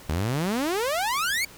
sawtooth exponential sweep, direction up, 72 to 2316 Hz, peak -20 dBFS, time 0.09-1.45 s, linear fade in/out 5 ms, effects pink hiss -47 dBFS RMS until 1.57 s

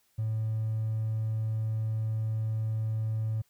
triangle tone with hard clipping, 110 Hz, A2, in tune, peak -28 dBFS, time 0.18-3.42 s, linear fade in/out 10 ms, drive 4 dB, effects white hiss -70 dBFS RMS until 3.49 s

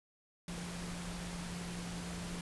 sine tone in noise, 174.61 Hz, F3, in tune, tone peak -42 dBFS, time 0.48-2.41 s, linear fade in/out 2 ms, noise pink, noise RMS -45 dBFS, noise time 0.48-2.41 s, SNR 0 dB, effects resampled to 24000 Hz

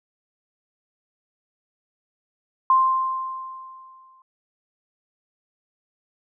sine tone with exponential decay, 1048 Hz, C6, 2 cents sharp, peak -12 dBFS, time 2.7-4.22 s, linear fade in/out 2 ms, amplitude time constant 330 ms, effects none

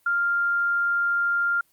sine tone, 1396.9 Hz, F6, in tune, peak -20 dBFS, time 0.06-1.61 s, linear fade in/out 5 ms, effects white hiss -64 dBFS RMS until 1.72 s + Opus 32 kbps

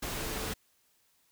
sine tone in noise, 440 Hz, A4, in tune, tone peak -45 dBFS, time 0.17-0.52 s, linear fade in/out 10 ms, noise pink, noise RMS -36 dBFS, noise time 0.02-0.54 s, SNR -12 dB, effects white hiss -70 dBFS RMS until 1.31 s

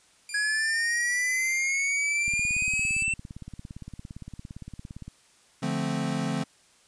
5% pulse tone with pitch glide, 2392 to 2341 Hz, D7 to D7, +31 to -6 cents, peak -26 dBFS, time 0.29-3.03 s, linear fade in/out 2 ms, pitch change -37 cents, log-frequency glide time 0.52-2.1 s
square linear sweep, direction up, 1661.2 to 2690 Hz, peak -25 dBFS, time 0.34-3.14 s, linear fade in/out 5 ms
click train, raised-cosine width 5 ms, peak -27 dBFS, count 50, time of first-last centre 2.28-5.08 s, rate 17.5 Hz
square chord, D minor seventh, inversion none, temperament equal, 146.83 / 174.61 / 220 / 261.6 Hz, D3 / F3 / A3 / C4, 0 / 0 / 0 / 0 cents, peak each -33 dBFS, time 5.62-6.44 s, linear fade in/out 10 ms
effects white hiss -60 dBFS RMS until 6.87 s + resampled to 22050 Hz

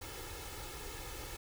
pink noise with comb filter, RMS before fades -45 dBFS, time 0.01-1.37 s, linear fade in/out 10 ms, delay 2.3 ms, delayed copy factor +0.75, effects none

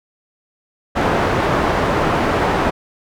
white low-pass noise, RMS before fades -17 dBFS, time 0.95-2.71 s, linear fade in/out 20 ms, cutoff 1000 Hz, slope 12 dB/octave, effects none

